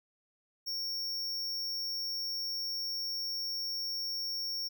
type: tone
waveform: square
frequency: 5500 Hz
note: F8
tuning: 27 cents flat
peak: -34 dBFS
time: 0.66-4.69 s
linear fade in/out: 20 ms
effects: none